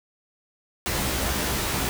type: noise with comb filter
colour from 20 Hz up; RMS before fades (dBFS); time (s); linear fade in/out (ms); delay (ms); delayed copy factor
pink; -26; 0.86-1.89; 0; 15; +0.8
effects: none